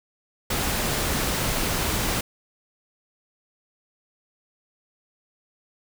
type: noise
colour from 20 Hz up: pink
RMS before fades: -25 dBFS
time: 0.5-2.21 s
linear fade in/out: 5 ms
effects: none